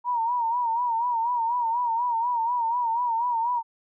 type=tone with vibrato; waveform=sine; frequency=943 Hz; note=A#5; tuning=20 cents sharp; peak=-22 dBFS; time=0.04-3.63 s; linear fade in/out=50 ms; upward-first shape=sine; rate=4.1 Hz; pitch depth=82 cents each way; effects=none